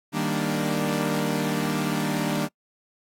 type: chord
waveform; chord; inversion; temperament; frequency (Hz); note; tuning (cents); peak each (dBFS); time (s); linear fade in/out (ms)
sawtooth; Eb major seventh; none; equal; 155.56 / 196 / 233.1 / 293.7; Eb3 / G3 / Bb3 / D4; 0 / 0 / 0 / 0; -25; 0.12-2.49; 50
effects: noise-tail reverb RT60 0.1 s tail -26 dB re dry + AAC 64 kbps